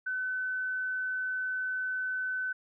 sine tone, 1513 Hz, F#6, 38 cents sharp, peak -30 dBFS, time 0.06-2.53 s, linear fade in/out 10 ms, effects none

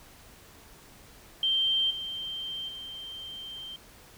sine tone with level steps, 3142 Hz, G7, 3 cents sharp, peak -23 / -33 / -38 dBFS, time 1.43-3.76 s, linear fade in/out 2 ms, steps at 1.9 / 2.68 s, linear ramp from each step 10 ms, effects pink hiss -53 dBFS RMS until 4.17 s

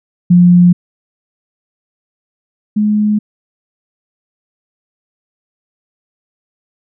sine tone pair in turn, 176.7 / 210.6 Hz, F3 / G#3, +21 / +24 cents, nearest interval minor third, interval 303 cents, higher second, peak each -3 / -9 dBFS, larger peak first, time 0.3-0.73 / 2.76-3.19 s, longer neither, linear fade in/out 10 ms, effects none

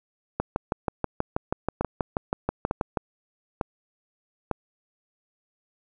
two click trains, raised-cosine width 1 ms, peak -11 / -10 dBFS, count 4 / 17, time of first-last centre 1.81-4.513 / 0.4-2.972 s, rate 1.11 / 6.22 Hz, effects none

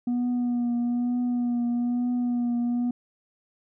sine tone with vibrato, 242.3 Hz, B3, 33 cents flat, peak -20 dBFS, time 0.07-2.91 s, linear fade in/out 5 ms, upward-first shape triangle, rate 1.1 Hz, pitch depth 27 cents each way, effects tanh soft clip ceiling -22 dBFS

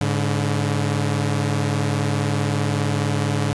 sawtooth tone pair together, 103.83 / 143.37 Hz, G#2 / D3, 0 / -41 cents, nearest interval tritone, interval 559 cents, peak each -18 dBFS, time 0.01-3.53 s, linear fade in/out 0 ms, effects resampled to 24000 Hz + 8-bit

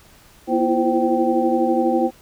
sine tone cluster, 240.8 / 329.2 / 341.3 / 519 / 777 Hz, B3 / E4 / F4 / C5 / G5, -44 / -2 / -40 / -14 / -16 cents, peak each -22 dBFS, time 0.47-2.11 s, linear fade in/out 50 ms, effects pink hiss -50 dBFS RMS until 2.21 s

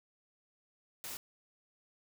white noise, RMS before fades -43 dBFS, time 1.04-1.17 s, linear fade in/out 0 ms, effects none

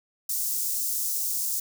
white high-pass noise, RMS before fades -28 dBFS, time 0.29-1.6 s, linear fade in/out 5 ms, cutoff 5800 Hz, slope 24 dB/octave, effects none

